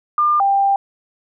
sine tone pair in turn, 1200 / 791.8 Hz, D6 / G5, +37 / +17 cents, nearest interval perfect fifth, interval 720 cents, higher first, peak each -12 dBFS, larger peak neither, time 0.18-0.4 / 0.4-0.76 s, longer second, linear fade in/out 2 ms, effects none

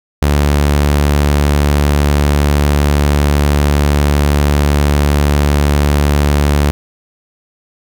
sawtooth tone, 72.6 Hz, D2, 19 cents flat, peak -5 dBFS, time 0.22-6.71 s, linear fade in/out 0 ms, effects none

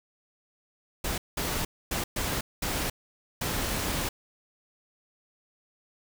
pink noise bursts at uneven times, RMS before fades -30 dBFS, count 6, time 1.04-1.18 / 1.37-1.65 / 1.91-2.04 / 2.16-2.41 / 2.62-2.9 / 3.41-4.09 s, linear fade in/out 5 ms, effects none

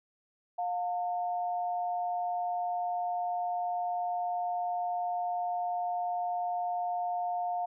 sine tone pair together, 708.6 / 900 Hz, F5 / A5, +25 / +39 cents, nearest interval major third, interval 414 cents, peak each -30 / -39 dBFS, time 0.58-7.66 s, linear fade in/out 10 ms, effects none

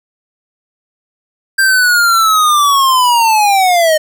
square linear sweep, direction down, 1588 to 610 Hz, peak -8 dBFS, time 1.58-3.98 s, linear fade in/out 10 ms, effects none

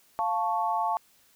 sine chord, F augmented, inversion none, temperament equal, 698.5 / 880 / 1108.7 Hz, F5 / A5 / C#6, 0 / 0 / 0 cents, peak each -30 / -27 / -31 dBFS, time 0.19-0.97 s, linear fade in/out 0 ms, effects white hiss -62 dBFS RMS until 1.35 s

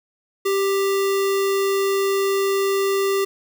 sine tone with sample-and-hold, 392 Hz, G4, in tune, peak -17 dBFS, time 0.45-3.25 s, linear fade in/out 10 ms, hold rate 1575 Hz, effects none

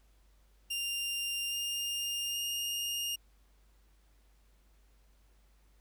sawtooth tone with pitch steps, 2794 / 2813 / 2833 Hz, F7 / F7 / F7, 0 / +12 / +24 cents, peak -30 dBFS, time 0.7-3.16 s, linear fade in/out 10 ms, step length 820 ms, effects added 50 Hz sine -62 dBFS peak until 5.8 s + pink hiss -72 dBFS RMS until 5.8 s

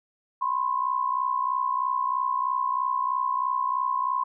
sine tone pair together, 1006 / 1069.1 Hz, B5 / C6, +32 / +37 cents, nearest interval minor second, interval 105 cents, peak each -26 dBFS, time 0.41-4.24 s, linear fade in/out 10 ms, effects none

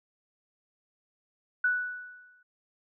sine tone with exponential decay, 1480 Hz, F#6, in tune, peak -21 dBFS, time 1.64-2.43 s, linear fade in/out 5 ms, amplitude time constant 170 ms, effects none

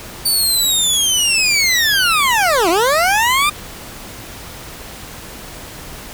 20% pulse linear two-way sweep, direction down then up, 4597 to 317.9 to 1223 Hz, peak -7 dBFS, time 0.25-3.5 s, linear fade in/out 10 ms, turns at 2.69 s, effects pink hiss -33 dBFS RMS until 6.13 s

